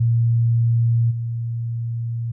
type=tone with level steps; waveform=sine; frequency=116.54 Hz; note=A#2; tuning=in tune; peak=-14 / -22 dBFS; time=0-2.32 s; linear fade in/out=10 ms; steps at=1.1 s; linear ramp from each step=20 ms; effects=none